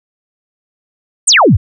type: exponential sweep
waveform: sine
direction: down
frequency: 9500 to 72.1 Hz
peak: -4 dBFS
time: 1.27-1.57 s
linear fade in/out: 10 ms
effects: none